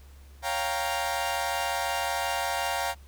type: chord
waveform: sawtooth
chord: G half-diminished seventh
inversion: second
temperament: equal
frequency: 554.4 / 698.5 / 784 / 932.3 Hz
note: Db5 / F5 / G5 / Bb5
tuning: 0 / 0 / 0 / 0 cents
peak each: -32 / -28 / -29 / -28 dBFS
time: 0.42-2.95 s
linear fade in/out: 50 ms
effects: added 69 Hz sine -47 dBFS peak until 3.07 s + pink hiss -59 dBFS RMS until 3.07 s